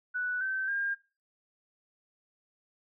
sine tone with pitch steps, 1482 / 1544 / 1608.7 Hz, F#6 / G6 / G6, +2 / -27 / +44 cents, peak -29 dBFS, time 0.14-0.95 s, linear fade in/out 20 ms, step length 270 ms, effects noise-tail reverb RT60 0.3 s tail -17 dB re dry

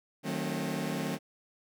sawtooth chord, D# diminished seventh, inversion none, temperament just, 155.56 / 186.68 / 224 / 268.8 Hz, D#3 / F#3 / A3 / C4, 0 / +16 / +31 / +47 cents, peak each -33 dBFS, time 0.23-1.19 s, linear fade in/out 50 ms, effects none

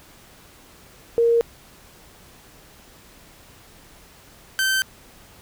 sine / sawtooth tone pair in turn, 466.2 / 1547.9 Hz, A#4 / G6, 0 / -22 cents, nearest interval octave + major sixth, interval 2078 cents, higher second, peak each -14 / -15 dBFS, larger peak first, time 1.18-1.41 / 4.59-4.82 s, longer neither, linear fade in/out 0 ms, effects pink hiss -49 dBFS RMS until 5.41 s

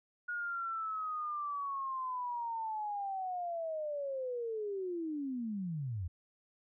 sine linear sweep, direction down, 1446 to 80.1 Hz, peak -35 dBFS, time 0.28-6.08 s, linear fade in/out 10 ms, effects none

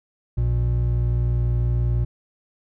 triangle tone pair together, 59.6 / 119.2 Hz, A#1 / A#2, +39 / +39 cents, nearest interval octave, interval 1200 cents, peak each -19 dBFS, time 0.37-2.05 s, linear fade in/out 10 ms, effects none

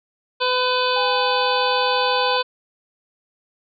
harmonic tone, 503 Hz, B4, 32 cents sharp, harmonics 1 / 2 / 3 / 5 / 6 / 7 / 8 / 9, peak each -22 / -22 / -27 / -28 / -30 / -27 / -31 / -29 dBFS, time 0.4-2.43 s, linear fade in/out 20 ms
sine tone, 813 Hz, G#5, 37 cents flat, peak -25 dBFS, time 0.96-2.37 s, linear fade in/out 5 ms
effects none

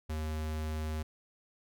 square tone, 77.78 Hz, D#2, in tune, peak -34 dBFS, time 0.09-1.03 s, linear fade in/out 10 ms, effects none

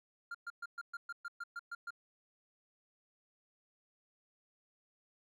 triangle tone bursts, 1396.9 Hz, F6, in tune, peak -38 dBFS, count 11, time 0.31-1.906 s, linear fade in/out 5 ms, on 36 ms, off 120 ms, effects none

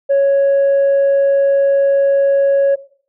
sine tone, 554.4 Hz, C#5, in tune, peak -7 dBFS, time 0.09-2.76 s, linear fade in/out 20 ms, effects noise-tail reverb RT60 0.5 s tail -17 dB re dry + tanh soft clip ceiling -8 dBFS

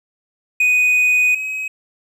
triangle tone pair in turn, 2489 / 2540 Hz, D#7 / D#7, 0 / +35 cents, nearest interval unison, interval 35 cents, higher second, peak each -10 / -20 dBFS, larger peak first, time 0.6-1.35 / 1.35-1.68 s, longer first, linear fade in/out 5 ms, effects none

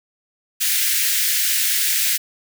white high-pass noise, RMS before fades -19 dBFS, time 0.6-2.18 s, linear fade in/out 20 ms, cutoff 1600 Hz, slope 48 dB/octave, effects none

